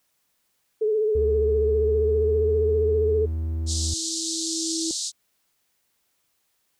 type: tone with vibrato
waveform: sine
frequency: 430.2 Hz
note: A4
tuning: 39 cents flat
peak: -19 dBFS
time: 0.81-3.26 s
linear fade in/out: 10 ms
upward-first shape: sine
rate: 15 Hz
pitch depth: 44 cents each way
type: tone with pitch glide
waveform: triangle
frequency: 73.42 to 79.15 Hz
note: D2 to D#2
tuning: 0 to +30 cents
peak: -22 dBFS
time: 1.15-3.94 s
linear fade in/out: 5 ms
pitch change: +130 cents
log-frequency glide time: 1.67-2.47 s
type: tone with exponential growth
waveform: sine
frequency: 325.8 Hz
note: E4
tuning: 20 cents flat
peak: -26 dBFS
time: 1.36-4.91 s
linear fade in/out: 1 ms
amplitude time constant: 770 ms
type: band-pass noise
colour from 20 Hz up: white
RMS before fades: -29 dBFS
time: 3.66-5.12 s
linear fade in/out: 50 ms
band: 3800 to 8100 Hz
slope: 48 dB/octave
effects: white hiss -71 dBFS RMS until 6.79 s